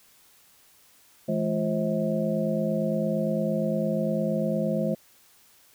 sine tone cluster, 164.2 / 212.9 / 349.3 / 530 / 641 Hz, E3 / G#3 / F4 / C5 / E5, -6 / +43 / 0 / +22 / -49 cents, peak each -30 / -27 / -34 / -29 / -32 dBFS, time 1.28-4.95 s, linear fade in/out 10 ms, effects white hiss -58 dBFS RMS until 5.74 s

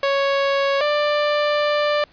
sawtooth tone pair in turn, 554.4 / 591.6 Hz, C#5 / D5, 0 / +13 cents, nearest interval minor second, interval 113 cents, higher second, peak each -13 dBFS, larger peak neither, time 0.03-0.81 / 0.81-2.04 s, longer second, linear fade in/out 2 ms, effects pink hiss -53 dBFS RMS until 2.12 s + resampled to 11025 Hz

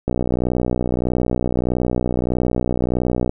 click train, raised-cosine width 2 ms, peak -6 dBFS, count 199, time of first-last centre 0.08-3.294 s, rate 61.6 Hz, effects none

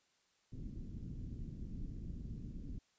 pink low-pass noise, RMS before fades -45 dBFS, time 0.52-2.79 s, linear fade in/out 5 ms, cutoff 260 Hz, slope 24 dB/octave, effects white hiss -75 dBFS RMS until 2.98 s + resampled to 16000 Hz

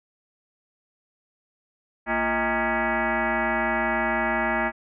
sine tone with frequency modulation, 519 Hz, C5, 14 cents flat, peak -21 dBFS, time 2.06-4.72 s, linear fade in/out 50 ms, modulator 288 Hz, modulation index 5.5, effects none

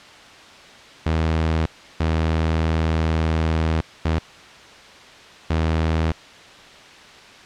sawtooth tone bursts at uneven times, 80.2 Hz, E2, 47 cents flat, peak -14 dBFS, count 4, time 1.06-1.66 / 2-3.81 / 4.05-4.19 / 5.5-6.12 s, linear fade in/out 5 ms, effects white hiss -43 dBFS RMS until 7.45 s + low-pass 4000 Hz 12 dB/octave

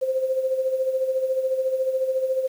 sine tone with tremolo, 523 Hz, C5, 1 cent flat, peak -18 dBFS, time 0.01-2.48 s, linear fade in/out 20 ms, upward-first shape sine, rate 14 Hz, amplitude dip 60%, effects 8-bit

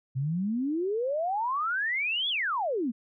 sine exponential two-way sweep, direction up then down, 125.8 to 3487 to 214.5 Hz, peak -26 dBFS, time 0.15-2.92 s, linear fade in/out 20 ms, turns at 2.29 s, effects none

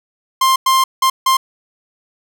45% pulse tone bursts at uneven times, 1053 Hz, C6, 11 cents sharp, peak -10 dBFS, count 4, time 0.41-0.56 / 0.66-0.84 / 1.02-1.1 / 1.26-1.37 s, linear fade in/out 5 ms, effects none

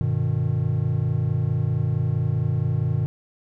triangle chord, G augmented, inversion none, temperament just, 98 / 122.5 / 153.12 Hz, G2 / B2 / D#3, 0 / -14 / -27 cents, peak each -24 / -21 / -23 dBFS, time 0.01-3.06 s, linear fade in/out 0 ms, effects none

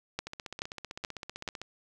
two click trains, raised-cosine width 0.2 ms, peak -15 / -22 dBFS, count 4 / 22, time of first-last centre 0.19-1.478 / 0.27-1.616 s, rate 2.33 / 15.6 Hz, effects none

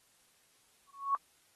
sine tone with exponential growth, 1108.7 Hz, C#6, in tune, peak -23 dBFS, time 0.87-1.15 s, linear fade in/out 1 ms, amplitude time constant 60 ms, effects white hiss -68 dBFS RMS until 1.55 s + AAC 32 kbps

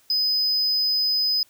triangle tone, 5020 Hz, D#8, 15 cents sharp, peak -18 dBFS, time 0.1-1.43 s, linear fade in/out 2 ms, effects white hiss -59 dBFS RMS until 1.49 s

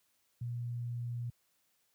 sine tone, 119.9 Hz, A#2, 49 cents sharp, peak -35 dBFS, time 0.41-1.3 s, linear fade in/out 5 ms, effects white hiss -75 dBFS RMS until 1.94 s + high-pass 60 Hz 12 dB/octave

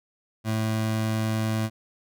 25% pulse tone, 110 Hz, A2, in tune, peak -20 dBFS, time 0.44-1.7 s, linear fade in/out 50 ms, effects none

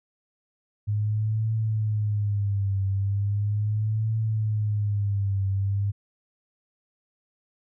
sine tone with vibrato, 103.83 Hz, G#2, in tune, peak -22 dBFS, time 0.87-5.92 s, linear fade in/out 20 ms, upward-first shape triangle, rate 0.38 Hz, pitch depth 120 cents each way, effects none

